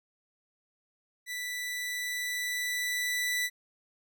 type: tone with level ramp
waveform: sawtooth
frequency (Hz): 1975.5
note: B6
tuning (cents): 0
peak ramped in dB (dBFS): -31 to -24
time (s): 1.26-3.5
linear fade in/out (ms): 50
effects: none